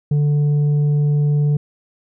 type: tone with tanh clipping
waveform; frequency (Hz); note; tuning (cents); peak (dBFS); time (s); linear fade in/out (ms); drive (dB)
sine; 146.83; D3; 0; -14; 0.11-1.57; 5; 4
effects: none